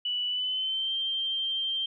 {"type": "tone with pitch glide", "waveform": "sine", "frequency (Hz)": [2960, 3154], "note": ["F#7", "G7"], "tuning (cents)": [0, 10], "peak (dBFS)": -27, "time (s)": [0.05, 1.86], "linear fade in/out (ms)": 5, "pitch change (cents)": 110, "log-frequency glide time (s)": [0.28, 0.94], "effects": []}